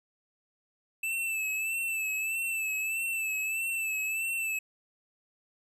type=tone with vibrato; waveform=square; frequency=2637 Hz; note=E7; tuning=in tune; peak=-30 dBFS; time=1.03-4.59 s; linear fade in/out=5 ms; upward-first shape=sine; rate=1.6 Hz; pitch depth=46 cents each way; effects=none